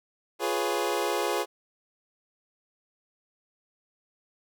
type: chord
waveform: 25% pulse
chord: C# dominant seventh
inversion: first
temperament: equal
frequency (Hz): 349.2 / 415.3 / 493.9 / 554.4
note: E#4 / G#4 / B4 / C#5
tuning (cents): 0 / 0 / 0 / 0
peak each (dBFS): -28 / -26 / -29 / -29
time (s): 0.39-1.46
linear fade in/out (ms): 50
effects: none